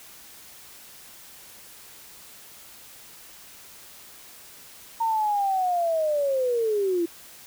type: linear sweep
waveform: sine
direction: down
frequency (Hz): 920 to 330.3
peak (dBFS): -21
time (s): 5-7.06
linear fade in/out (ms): 10
effects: white hiss -47 dBFS RMS until 7.46 s